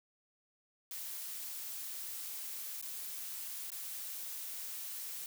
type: noise with dropouts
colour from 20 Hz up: blue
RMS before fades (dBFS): -43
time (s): 0.91-5.26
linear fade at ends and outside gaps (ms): 1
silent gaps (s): 2.814-2.825 / 3.703-3.718
effects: none